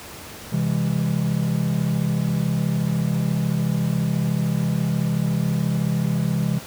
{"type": "chord", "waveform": "triangle", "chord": "C augmented", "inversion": "none", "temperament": "equal with one note detuned", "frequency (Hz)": [130.81, 164.81, 203.5], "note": ["C3", "E3", "G#3"], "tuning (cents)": [0, 0, -35], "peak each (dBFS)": [-22, -20, -23], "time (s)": [0.52, 6.59], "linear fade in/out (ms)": 10, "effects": ["pink hiss -38 dBFS RMS until 6.66 s", "high-pass 60 Hz 12 dB/octave"]}